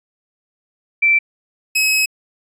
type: tone pair in turn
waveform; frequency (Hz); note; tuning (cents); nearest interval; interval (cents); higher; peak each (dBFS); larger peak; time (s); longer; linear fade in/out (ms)
sine / sawtooth; 2337 / 2559; D7 / D#7; -9 / +48; major second; 157; second; -10; neither; 1.02-1.19 / 1.75-2.06; second; 10
effects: resampled to 32000 Hz